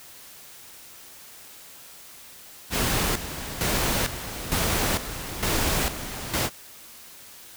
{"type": "noise with tremolo", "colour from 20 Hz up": "pink", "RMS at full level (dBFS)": -24, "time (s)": [2.7, 6.5], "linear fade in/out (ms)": 50, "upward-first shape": "square", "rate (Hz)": 1.1, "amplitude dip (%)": 70, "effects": ["white hiss -46 dBFS RMS until 7.56 s"]}